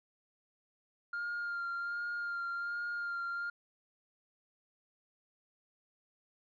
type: tone with vibrato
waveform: sine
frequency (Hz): 1403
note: F6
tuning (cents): +8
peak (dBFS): -33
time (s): 1.13-3.5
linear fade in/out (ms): 5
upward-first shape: sine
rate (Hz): 1.3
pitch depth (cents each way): 21
effects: tanh soft clip ceiling -33 dBFS